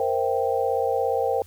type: chord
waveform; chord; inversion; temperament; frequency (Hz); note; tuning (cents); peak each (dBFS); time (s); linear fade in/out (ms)
sine; C dominant seventh; third; equal; 466.2 / 523.3 / 659.3 / 784; Bb4 / C5 / E5 / G5; 0 / 0 / 0 / 0; -25 / -25 / -31 / -26; 0-1.42; 2
effects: added 89 Hz sine -46 dBFS peak until 1.46 s + white hiss -55 dBFS RMS until 1.46 s